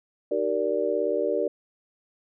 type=chord; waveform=sine; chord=Eb major seventh; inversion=none; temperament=just; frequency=311.1 / 388.9 / 466.7 / 583.4 Hz; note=Eb4 / G4 / Bb4 / D5; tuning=0 / -14 / +2 / -12 cents; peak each=-32 / -28 / -27 / -27 dBFS; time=0.31-1.48 s; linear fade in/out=5 ms; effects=none